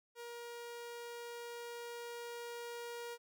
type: tone with level ramp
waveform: sawtooth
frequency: 473.9 Hz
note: A#4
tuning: 28 cents sharp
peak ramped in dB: -42 to -39 dBFS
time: 0.15-3.18 s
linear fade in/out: 50 ms
effects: none